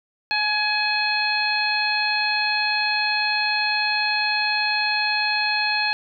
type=harmonic tone with a mistuned harmonic; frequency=846 Hz; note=G#5; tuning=32 cents sharp; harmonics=1 / 2 / 3 / 4 / 5; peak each=-26 / -25 / -24 / -35 / -25 dBFS; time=0.31-5.93 s; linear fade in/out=0 ms; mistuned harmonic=2; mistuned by=-16 cents; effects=none